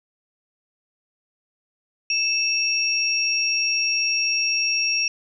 sine tone pair together, 2637 / 5588 Hz, E7 / F8, 0 / 0 cents, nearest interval octave + minor second, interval 1300 cents, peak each -22 dBFS, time 2.1-5.08 s, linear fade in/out 2 ms, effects none

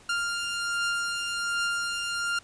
sawtooth beating tone pair, 1396.9 / 1398.2 Hz, F6 / F6, 0 / +2 cents, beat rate 1.3 Hz, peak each -32 / -24 dBFS, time 0.09-2.39 s, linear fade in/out 5 ms, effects pink hiss -54 dBFS RMS until 2.43 s + resampled to 22050 Hz

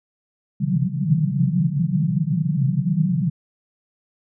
white band-pass noise, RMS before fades -20 dBFS, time 0.6-3.3 s, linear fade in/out 20 ms, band 130 to 190 Hz, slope 96 dB/octave, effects none

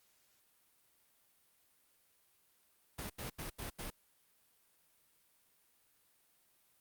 pink noise bursts, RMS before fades -43 dBFS, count 5, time 2.98-3.904 s, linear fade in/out 10 ms, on 120 ms, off 81 ms, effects white hiss -72 dBFS RMS until 6.8 s + Opus 48 kbps

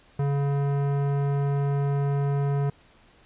sine tone with tanh clipping, 141 Hz, C#3, 30 cents sharp, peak -24 dBFS, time 0.19-2.7 s, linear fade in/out 5 ms, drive 17 dB, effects pink hiss -57 dBFS RMS until 3.25 s + resampled to 8000 Hz

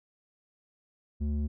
square tone with low-pass filter, 73.42 Hz, D2, in tune, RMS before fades -30 dBFS, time 1.2-1.48 s, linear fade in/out 20 ms, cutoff 210 Hz, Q 1.6, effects none

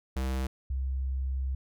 square / sine tone pair in turn, 65.41 / 65.94 Hz, C2 / C2, 0 / +14 cents, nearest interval unison, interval 14 cents, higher second, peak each -29 / -28 dBFS, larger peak second, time 0.16-0.47 / 0.7-1.55 s, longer second, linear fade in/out 5 ms, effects none

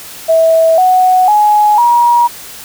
sine tone with pitch steps, 651 / 739.2 / 839.4 / 953.1 Hz, E5 / F#5 / G#5 / A#5, -22 / -2 / +18 / +38 cents, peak -5 dBFS, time 0.28-2.28 s, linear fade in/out 20 ms, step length 500 ms, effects white hiss -30 dBFS RMS until 2.64 s

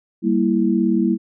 sine chord, E diminished, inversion first, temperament equal, 196 / 233.1 / 329.6 Hz, G3 / Bb3 / E4, 0 / 0 / 0 cents, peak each -19 dBFS, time 0.22-1.18 s, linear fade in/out 50 ms, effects none

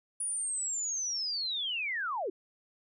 sine linear sweep, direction down, 9800 to 327.1 Hz, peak -31 dBFS, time 0.2-2.3 s, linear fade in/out 5 ms, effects none

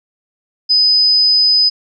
sine tone, 5010 Hz, D#8, 11 cents sharp, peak -8 dBFS, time 0.69-1.7 s, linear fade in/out 20 ms, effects none

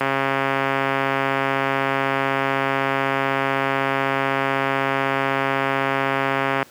click train, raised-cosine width 0.5 ms, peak -5 dBFS, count 901, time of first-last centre 0.01-6.628 s, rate 136 Hz, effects pink hiss -48 dBFS RMS until 6.7 s + high-pass 150 Hz 12 dB/octave

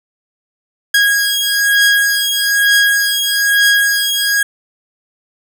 sawtooth beating tone pair, 1642 / 1643.1 Hz, G#6 / G#6, -20 / -19 cents, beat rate 1.1 Hz, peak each -10 dBFS, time 0.94-4.43 s, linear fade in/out 5 ms, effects none

